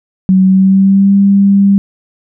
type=tone with pitch glide; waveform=sine; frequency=188.3 to 198.35 Hz; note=F#3 to G3; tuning=+31 to +21 cents; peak=-4 dBFS; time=0.29-1.78 s; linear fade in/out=0 ms; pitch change=+90 cents; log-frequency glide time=0.44-1.14 s; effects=none